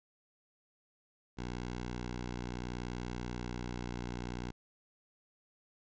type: tone with pitch glide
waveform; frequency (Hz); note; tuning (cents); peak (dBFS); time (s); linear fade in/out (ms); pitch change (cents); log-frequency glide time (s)
10% pulse; 60.8 to 60.41; B1 to B1; -26 to -38; -30; 1.37-4.52; 20; -12; 2.43-4.17
effects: resampled to 16000 Hz